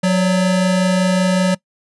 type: tone pair together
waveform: square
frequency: 183.1 / 574.6 Hz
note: F#3 / D5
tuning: -18 / -38 cents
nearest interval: octave + minor sixth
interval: 1980 cents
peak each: -14 / -21 dBFS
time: 0.03-1.55 s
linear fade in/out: 10 ms
effects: noise-tail reverb RT60 0.1 s tail -22 dB re dry + resampled to 24000 Hz